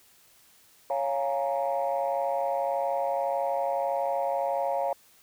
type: chord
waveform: sine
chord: Bb minor seventh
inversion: first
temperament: equal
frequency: 554.4 / 698.5 / 830.6 / 932.3 Hz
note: Db5 / F5 / Ab5 / Bb5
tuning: 0 / 0 / 0 / 0 cents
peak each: -28 / -29 / -32 / -33 dBFS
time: 0.9-4.93 s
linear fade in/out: 2 ms
effects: tanh soft clip ceiling -18 dBFS + white hiss -59 dBFS RMS until 5.22 s